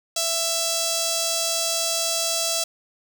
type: tone with notch filter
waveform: 5% pulse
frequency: 664 Hz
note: E5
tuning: 12 cents sharp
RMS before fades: -24 dBFS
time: 0.16-2.64 s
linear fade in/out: 5 ms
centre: 1800 Hz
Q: 0.53
effects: 7-bit